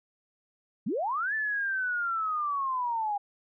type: linear two-way sweep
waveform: sine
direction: up then down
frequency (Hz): 159.8 to 1767 to 800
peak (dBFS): -27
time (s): 0.86-3.18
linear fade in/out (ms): 10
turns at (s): 1.34
effects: none